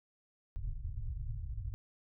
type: low-pass noise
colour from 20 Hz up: pink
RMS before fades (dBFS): -39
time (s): 0.56-1.74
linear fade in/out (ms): 0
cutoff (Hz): 130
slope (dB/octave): 96
effects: none